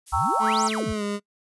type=noise; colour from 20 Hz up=violet; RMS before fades=-37 dBFS; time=0.06-0.82 s; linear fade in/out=20 ms
type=exponential two-way sweep; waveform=sine; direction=up then down; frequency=54 to 8900 to 54 Hz; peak=-28 dBFS; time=0.12-0.93 s; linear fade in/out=10 ms; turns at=0.65 s
type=chord; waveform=sine; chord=G diminished seventh; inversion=none; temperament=equal with one note detuned; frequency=784 / 920 / 1108.7 / 1318.5 Hz; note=G5 / Bb5 / Db6 / Fb6; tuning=0 / -23 / 0 / 0 cents; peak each=-27 / -25 / -30 / -24 dBFS; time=0.12-0.69 s; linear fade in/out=20 ms
type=tone with pitch glide; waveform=25% pulse; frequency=218 to 204.6 Hz; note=A3 to G#3; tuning=-16 to -26 cents; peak=-22 dBFS; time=0.39-1.2 s; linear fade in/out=50 ms; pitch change=-110 cents; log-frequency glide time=0.92-1.03 s
effects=noise-tail reverb RT60 0.1 s tail -25 dB re dry + resampled to 24000 Hz

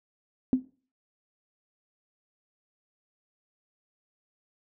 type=tone with exponential decay; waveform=sine; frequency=257.6 Hz; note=C4; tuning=27 cents flat; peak=-15 dBFS; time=0.53-0.65 s; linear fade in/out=1 ms; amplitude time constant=25 ms; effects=noise-tail reverb RT60 0.4 s tail -19 dB re dry

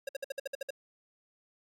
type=tone bursts; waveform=square; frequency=546 Hz; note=C#5; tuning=26 cents flat; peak=-34 dBFS; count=9; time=0.07-0.706 s; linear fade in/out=5 ms; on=20 ms; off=57 ms; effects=AAC 64 kbps

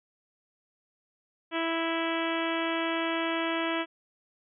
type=harmonic tone; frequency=329.6 Hz; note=E4; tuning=in tune; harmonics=1 / 2 / 3 / 4 / 5 / 6 / 7 / 8 / 9 / 10; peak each=-31 / -34 / -36 / -37 / -38 / -39 / -39 / -40 / -41 / -41 dBFS; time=1.51-3.86 s; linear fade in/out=50 ms; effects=none

